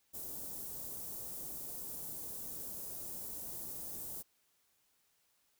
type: band-stop noise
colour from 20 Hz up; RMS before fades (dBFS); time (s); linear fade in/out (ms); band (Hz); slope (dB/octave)
white; -44; 0.13-4.23; 20; 540 to 9900; 12
effects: white hiss -75 dBFS RMS until 5.59 s